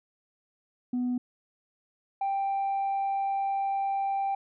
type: tone pair in turn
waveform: sine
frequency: 247.7 / 786.4 Hz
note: B3 / G5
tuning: +5 / +5 cents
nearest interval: octave + minor sixth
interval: 2000 cents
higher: second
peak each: -24 dBFS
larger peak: neither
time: 0.93-1.18 / 2.21-4.35 s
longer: second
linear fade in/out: 5 ms
effects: tanh soft clip ceiling -24 dBFS